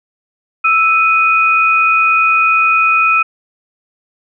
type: tone pair together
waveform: sine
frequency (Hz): 1318.5 / 2489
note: E6 / D#7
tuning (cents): 0 / 0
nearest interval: major seventh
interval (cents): 1100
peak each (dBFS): -11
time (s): 0.64-3.23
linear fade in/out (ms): 10
effects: none